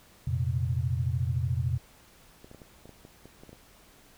sine chord, F suspended fourth, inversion none, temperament equal with one note detuned, 87.31 / 117.22 / 130.81 Hz, F2 / Bb2 / C3, 0 / +10 / 0 cents, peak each -30 dBFS, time 0.27-1.78 s, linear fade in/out 5 ms
clicks, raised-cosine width 2 ms, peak -34 dBFS, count 11, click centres 2.445 / 2.514 / 2.547 / 2.618 / 2.856 / 2.893 / 3.051 / 3.256 / 3.435 / 3.493 / 3.53 s
effects pink hiss -57 dBFS RMS until 4.17 s

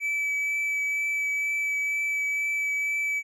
triangle tone with vibrato, 2300 Hz, D7, 37 cents flat, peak -23 dBFS, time 0-3.23 s, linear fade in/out 50 ms, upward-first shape triangle, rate 2.1 Hz, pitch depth 12 cents each way, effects none

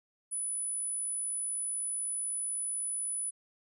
sine tone, 9956 Hz, D#9, in tune, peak -32 dBFS, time 0.31-3.31 s, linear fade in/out 20 ms, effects none

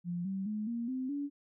sine tone with pitch steps, 174.61 / 192.63 / 212.5 / 234.4 / 258.6 / 285.3 Hz, F3 / G3 / G#3 / A#3 / C4 / C#4, 0 / -30 / +40 / +10 / -20 / +50 cents, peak -33 dBFS, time 0.04-1.3 s, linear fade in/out 50 ms, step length 210 ms, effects none

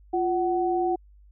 sine tone pair together, 349.2 / 748.3 Hz, F4 / F#5, 0 / +19 cents, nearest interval octave + minor second, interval 1319 cents, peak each -24 / -25 dBFS, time 0.13-0.96 s, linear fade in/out 10 ms, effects added 50 Hz sine -50 dBFS peak until 1.31 s

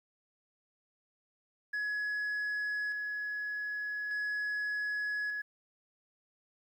sine tone with tremolo, 1686 Hz, G#6, 26 cents sharp, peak -29 dBFS, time 1.73-5.42 s, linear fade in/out 10 ms, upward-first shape square, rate 0.42 Hz, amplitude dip 35%, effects tanh soft clip ceiling -31 dBFS + 11-bit

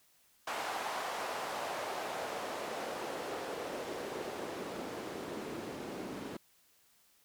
white noise with band-pass filter sweep, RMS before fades -40 dBFS, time 0.47-6.37 s, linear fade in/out 5 ms, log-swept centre 860 to 270 Hz, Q 1.5, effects white hiss -68 dBFS RMS until 7.24 s

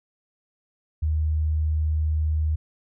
sine tone, 77.5 Hz, D#2, 6 cents flat, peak -20 dBFS, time 1.02-2.56 s, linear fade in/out 10 ms, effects none

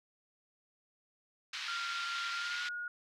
white band-pass noise, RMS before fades -41 dBFS, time 1.53-2.69 s, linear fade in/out 5 ms, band 1300 to 4500 Hz, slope 24 dB/octave
sine tone with pitch glide, 1387 to 1440.9 Hz, F6 to F#6, -12 to -46 cents, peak -37 dBFS, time 1.68-2.88 s, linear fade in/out 2 ms, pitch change +66 cents, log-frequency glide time 2.35-2.63 s
effects none

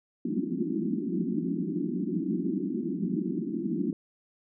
pink band-pass noise, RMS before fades -30 dBFS, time 0.25-3.93 s, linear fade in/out 2 ms, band 170 to 360 Hz, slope 96 dB/octave, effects none

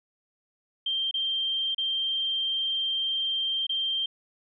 sine tone with dropouts, 3161 Hz, G7, 14 cents sharp, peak -25 dBFS, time 0.86-4.06 s, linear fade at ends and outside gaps 5 ms, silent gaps 1.112-1.14 / 1.747-1.78 / 3.668-3.693 s, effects none

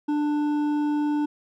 triangle tone with hard clipping, 296.1 Hz, D4, 14 cents sharp, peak -23 dBFS, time 0.08-1.26 s, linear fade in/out 10 ms, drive 11 dB, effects none

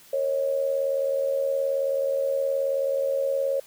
sine tone with amplitude modulation, 546 Hz, C#5, 26 cents flat, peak -19 dBFS, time 0.13-3.6 s, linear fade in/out 5 ms, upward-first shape sine, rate 78.9 Hz, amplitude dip 65%, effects white hiss -52 dBFS RMS until 3.66 s

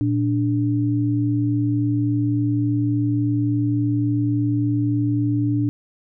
sine tone pair together, 116.12 / 292.6 Hz, A#2 / D4, -6 / -6 cents, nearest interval octave + major third, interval 1600 cents, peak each -20 dBFS, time 0.01-5.69 s, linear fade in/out 0 ms, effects none

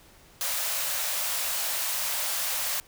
white high-pass noise, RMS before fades -29 dBFS, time 0.41-2.8 s, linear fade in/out 0 ms, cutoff 510 Hz, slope 96 dB/octave, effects pink hiss -55 dBFS RMS until 2.87 s

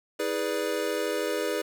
square chord, E dominant seventh, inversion none, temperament equal with one note detuned, 321.9 / 415.3 / 493.9 / 587.3 Hz, E4 / G#4 / B4 / D5, -41 / 0 / 0 / 0 cents, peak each -35 / -32 / -32 / -34 dBFS, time 0.19-1.62 s, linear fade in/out 10 ms, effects none

